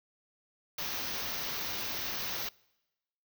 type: band-stop noise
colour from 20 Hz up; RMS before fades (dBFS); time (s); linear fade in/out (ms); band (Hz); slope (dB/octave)
white; -36; 0.78-2.49; 5; 6300 to 14000; 96
effects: noise-tail reverb RT60 1.0 s tail -25 dB re dry